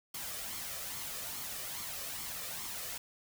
white noise with flanger, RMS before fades -41 dBFS, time 0.14-2.98 s, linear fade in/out 5 ms, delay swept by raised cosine 0.91 to 1.69 ms, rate 2.4 Hz, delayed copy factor +0.5, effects none

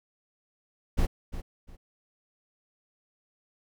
brown noise with echo, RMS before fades -23 dBFS, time 0.97-1.07 s, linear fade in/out 20 ms, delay 350 ms, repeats 2, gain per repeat -12 dB, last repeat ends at 1.77 s, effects none

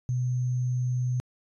sine tone with sample-and-hold, 124.6 Hz, B2, 16 cents sharp, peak -24 dBFS, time 0.09-1.2 s, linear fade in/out 0 ms, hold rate 6300 Hz, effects resampled to 24000 Hz

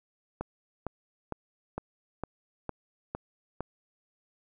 click train, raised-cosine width 1 ms, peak -19 dBFS, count 8, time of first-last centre 0.41-3.606 s, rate 2.19 Hz, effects none

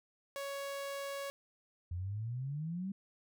sawtooth tone, 557 Hz, C#5, 8 cents sharp, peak -35 dBFS, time 0.36-1.3 s, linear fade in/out 0 ms
sine exponential sweep, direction up, 84.7 to 200 Hz, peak -36 dBFS, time 1.91-2.92 s, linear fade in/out 5 ms
effects none

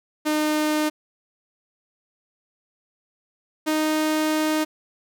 sawtooth tone pair in turn, 305.1 / 309.9 Hz, D#4 / D#4, -34 / -7 cents, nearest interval unison, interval 27 cents, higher second, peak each -16 dBFS, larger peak neither, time 0.25-0.9 / 3.66-4.65 s, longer second, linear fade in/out 20 ms, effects none

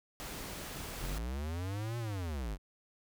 pink noise, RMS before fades -43 dBFS, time 0.2-1.18 s, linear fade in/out 0 ms
square linear two-way sweep, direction up then down, 38.07 to 120.2 to 43.61 Hz, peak -36 dBFS, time 0.99-2.58 s, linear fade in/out 50 ms, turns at 1.98 s
effects none

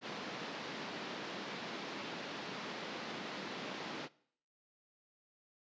pink band-pass noise, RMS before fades -44 dBFS, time 0.01-4.09 s, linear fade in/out 50 ms, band 180 to 4700 Hz, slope 24 dB/octave, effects noise-tail reverb RT60 0.6 s tail -21 dB re dry + resampled to 16000 Hz

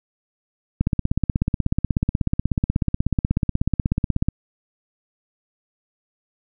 click train, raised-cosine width 5 ms, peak -6 dBFS, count 58, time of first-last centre 0.81-4.286 s, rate 16.4 Hz, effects none

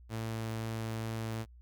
sawtooth tone, 112.2 Hz, A2, 34 cents sharp, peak -31 dBFS, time 0.09-1.46 s, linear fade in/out 50 ms, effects added 60 Hz sine -52 dBFS peak until 1.61 s

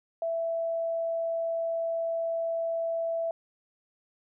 sine tone, 663 Hz, E5, 10 cents sharp, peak -27 dBFS, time 0.22-3.31 s, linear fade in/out 2 ms, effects none

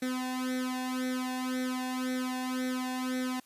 sawtooth tone with flanger, 255.1 Hz, C4, 44 cents flat, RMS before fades -33 dBFS, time 0.02-3.4 s, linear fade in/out 5 ms, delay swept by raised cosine 0.51 to 1.16 ms, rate 1.9 Hz, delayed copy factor +0.95, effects white hiss -63 dBFS RMS until 3.45 s + resampled to 32000 Hz

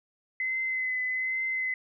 sine tone with vibrato, 2040 Hz, C7, 44 cents flat, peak -27 dBFS, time 0.4-1.74 s, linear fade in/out 2 ms, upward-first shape triangle, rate 1.2 Hz, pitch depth 25 cents each way, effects none

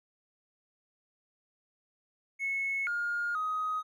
triangle tone with pitch steps, 2194 / 1419 / 1256 Hz, C#7 / F6 / D#6, -18 / +27 / +16 cents, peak -26 dBFS, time 2.39-3.83 s, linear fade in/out 50 ms, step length 480 ms, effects tanh soft clip ceiling -27 dBFS

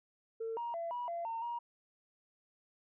sine tone with pitch steps, 451.4 / 943 / 674 / 971 / 683 / 911 / 948 Hz, A4 / A#5 / E5 / B5 / F5 / A#5 / A#5, +44 / +20 / +38 / -30 / -39 / -40 / +29 cents, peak -35 dBFS, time 0.4-1.59 s, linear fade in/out 10 ms, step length 170 ms, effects tanh soft clip ceiling -32 dBFS

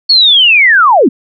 sine linear sweep, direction down, 4435 to 201.1 Hz, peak -3 dBFS, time 0.09-1.09 s, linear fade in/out 10 ms, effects none

